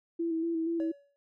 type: tone with vibrato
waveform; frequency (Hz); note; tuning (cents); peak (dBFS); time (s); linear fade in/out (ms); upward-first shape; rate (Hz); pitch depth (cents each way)
sine; 330; E4; +2; -28; 0.19-0.92; 10; square; 4.2; 27
type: tone with exponential decay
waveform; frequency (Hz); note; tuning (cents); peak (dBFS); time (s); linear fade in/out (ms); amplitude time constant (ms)
triangle; 566; C#5; +36; -33; 0.8-1.16; 0; 78
effects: none